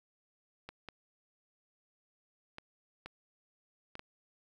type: clicks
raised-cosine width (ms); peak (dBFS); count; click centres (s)
0.3; -28; 6; 0.69 / 0.887 / 2.584 / 3.06 / 3.954 / 3.994
effects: 10-bit